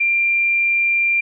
sine tone, 2379 Hz, D7, 22 cents sharp, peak -14 dBFS, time 0-1.21 s, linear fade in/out 10 ms, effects none

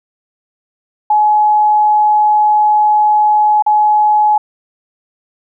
sine tone with dropouts, 846 Hz, G#5, 32 cents sharp, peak -7 dBFS, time 1.1-4.38 s, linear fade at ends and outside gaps 5 ms, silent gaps 3.624-3.663 s, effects none

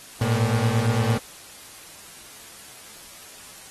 35% pulse beating tone pair, 110 / 118.9 Hz, A2 / A#2, 0 / +35 cents, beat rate 8.9 Hz, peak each -21 / -21 dBFS, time 0.21-1.18 s, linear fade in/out 5 ms, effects white hiss -44 dBFS RMS until 3.7 s + AAC 32 kbps

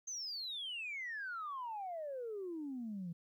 sine exponential sweep, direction down, 6410 to 163.6 Hz, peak -39 dBFS, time 0.07-3.13 s, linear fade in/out 10 ms, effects tanh soft clip ceiling -36 dBFS + 13-bit

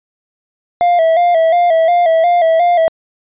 triangle tone with vibrato, 676 Hz, E5, 43 cents sharp, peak -6 dBFS, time 0.81-2.88 s, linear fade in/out 0 ms, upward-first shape square, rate 2.8 Hz, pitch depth 64 cents each way, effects resampled to 8000 Hz

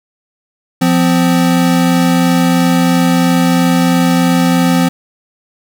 square tone pair together, 174.61 / 257.6 Hz, F3 / C4, 0 / -27 cents, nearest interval perfect fifth, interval 673 cents, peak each -12 dBFS, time 0.81-4.89 s, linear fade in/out 10 ms, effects none

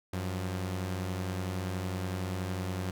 sawtooth tone pair together, 93.75 / 176.8 Hz, F#2 / F3, +23 / +22 cents, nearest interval major seventh, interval 1099 cents, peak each -29 / -36 dBFS, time 0.13-2.91 s, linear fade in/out 5 ms, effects none

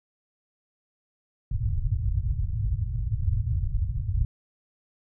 white low-pass noise, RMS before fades -26 dBFS, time 1.51-4.25 s, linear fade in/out 5 ms, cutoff 120 Hz, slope 48 dB/octave, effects none

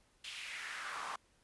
brown noise with high-pass filter sweep, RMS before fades -44 dBFS, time 0.24-1.16 s, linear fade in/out 5 ms, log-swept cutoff 3100 to 990 Hz, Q 2.9, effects pink hiss -71 dBFS RMS until 1.43 s + resampled to 24000 Hz

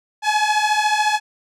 sawtooth beating tone pair, 842 / 856 Hz, G#5 / A5, +24 / -48 cents, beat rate 14 Hz, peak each -15 dBFS, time 0.22-1.2 s, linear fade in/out 50 ms, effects low-pass 7000 Hz 12 dB/octave

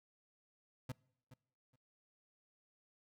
35% pulse tone with echo, 127.9 Hz, C3, 39 cents flat, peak -38 dBFS, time 0.89-0.92 s, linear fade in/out 5 ms, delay 420 ms, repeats 2, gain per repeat -15 dB, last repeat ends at 1.76 s, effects noise-tail reverb RT60 0.7 s tail -24 dB re dry

